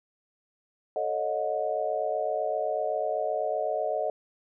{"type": "chord", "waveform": "sine", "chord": "D# half-diminished seventh", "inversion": "second", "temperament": "equal with one note detuned", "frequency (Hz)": [440, 554.4, 622.3, 727.3], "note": ["A4", "C#5", "D#5", "F#5"], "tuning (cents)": [0, 0, 0, -30], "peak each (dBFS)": [-34, -33, -29, -32], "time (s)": [0.96, 4.1], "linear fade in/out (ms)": 2, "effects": []}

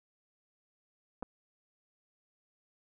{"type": "clicks", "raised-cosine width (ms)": 1, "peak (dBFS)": -26, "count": 2, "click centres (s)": [1.225, 1.229], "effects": []}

